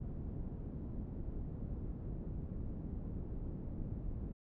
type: low-pass noise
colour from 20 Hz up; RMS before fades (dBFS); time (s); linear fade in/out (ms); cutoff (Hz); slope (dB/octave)
pink; -42; 0-4.33; 20; 250; 12
effects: none